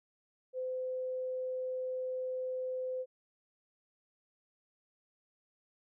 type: tone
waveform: sine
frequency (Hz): 512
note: C5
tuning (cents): -38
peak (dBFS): -34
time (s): 0.53-3.06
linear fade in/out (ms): 50
effects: none